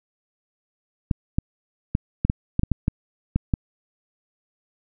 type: clicks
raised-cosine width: 5 ms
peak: -7 dBFS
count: 11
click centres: 1.112 / 1.385 / 1.951 / 2.25 / 2.299 / 2.594 / 2.634 / 2.717 / 2.881 / 3.36 / 3.538 s
effects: none